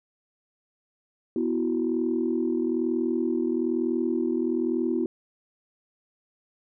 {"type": "chord", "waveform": "sine", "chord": "B suspended fourth", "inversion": "none", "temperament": "just", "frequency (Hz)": [246.9, 329.3, 370.4], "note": ["B3", "E4", "F#4"], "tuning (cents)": [0, -2, 2], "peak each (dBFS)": [-27, -26, -28], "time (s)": [1.36, 5.06], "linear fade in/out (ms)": 2, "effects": ["tanh soft clip ceiling -14 dBFS"]}